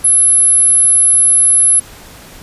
sine tone, 10990 Hz, F9, 29 cents flat, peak -6 dBFS, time 0.04-1.8 s, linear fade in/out 10 ms, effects pink hiss -36 dBFS RMS until 2.42 s + resampled to 32000 Hz

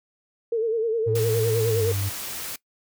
sine tone with vibrato, 450.9 Hz, A4, 42 cents sharp, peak -20 dBFS, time 0.52-1.92 s, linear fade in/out 5 ms, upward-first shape sine, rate 9.7 Hz, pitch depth 69 cents each way
triangle tone with pitch glide, 111.4 to 98.67 Hz, A2 to G2, +22 to +12 cents, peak -22 dBFS, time 1.06-2.1 s, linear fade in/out 20 ms, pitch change -210 cents, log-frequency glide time 1.69-1.85 s
white noise, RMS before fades -33 dBFS, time 1.15-2.56 s, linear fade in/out 5 ms
effects noise-tail reverb RT60 0.1 s tail -20 dB re dry

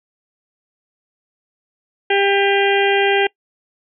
harmonic tone with a mistuned harmonic, 397.6 Hz, G4, 25 cents sharp, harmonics 1 / 2 / 4 / 5 / 6 / 7 / 8, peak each -16 / -19 / -22 / -23 / -24 / -24 / -25 dBFS, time 2.1-3.27 s, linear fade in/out 5 ms, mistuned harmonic 6, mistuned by +18 cents, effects noise-tail reverb RT60 0.1 s tail -24 dB re dry

